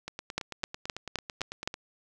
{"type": "two click trains", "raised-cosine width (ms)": 0.2, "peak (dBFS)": [-20, -12], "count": [16, 6], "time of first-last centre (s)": [[0.08, 1.741], [0.38, 1.675]], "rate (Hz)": [9.03, 3.86], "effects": []}